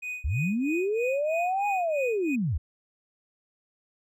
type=tone with tremolo; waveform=triangle; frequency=2489 Hz; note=D#7; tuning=in tune; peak=-29 dBFS; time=0.02-2.36 s; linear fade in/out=10 ms; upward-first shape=sine; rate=3.1 Hz; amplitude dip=95%
type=linear two-way sweep; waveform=sine; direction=up then down; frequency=56.8 to 830.6 to 56.8 Hz; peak=-24 dBFS; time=0.24-2.58 s; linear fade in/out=10 ms; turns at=1.67 s
effects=none